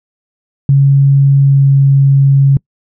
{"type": "tone with pitch glide", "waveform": "sine", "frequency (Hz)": [138.59, 137.79], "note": ["C#3", "C#3"], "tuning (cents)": [0, -10], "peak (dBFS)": -4, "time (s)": [0.69, 2.57], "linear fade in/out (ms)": 2, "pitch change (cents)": -10, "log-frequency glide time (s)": [1.4, 1.68], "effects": ["noise-tail reverb RT60 0.1 s tail -26 dB re dry"]}